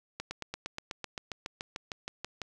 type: slowing click train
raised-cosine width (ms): 0.2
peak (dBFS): -19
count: 17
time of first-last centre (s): 0.2-2.417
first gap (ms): 110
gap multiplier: 1.03
effects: none